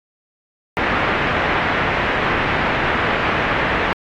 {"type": "low-pass noise", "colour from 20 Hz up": "white", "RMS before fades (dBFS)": -19, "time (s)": [0.77, 3.93], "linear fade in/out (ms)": 0, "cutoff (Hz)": 2200, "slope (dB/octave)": 24, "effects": ["AAC 48 kbps"]}